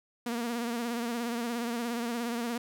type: tone with vibrato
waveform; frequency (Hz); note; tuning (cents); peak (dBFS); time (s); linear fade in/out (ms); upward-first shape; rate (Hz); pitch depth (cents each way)
sawtooth; 235.9; A#3; +21; -27; 0.26-2.58; 5; sine; 17; 52
effects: none